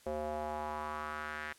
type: tone with band-pass filter sweep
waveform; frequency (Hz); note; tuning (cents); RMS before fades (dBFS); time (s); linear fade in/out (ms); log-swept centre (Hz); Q
square; 75.9; D#2; -42; -39; 0.06-1.53; 5; 550 to 1800; 3
effects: white hiss -62 dBFS RMS until 1.58 s + low-pass 11000 Hz 12 dB/octave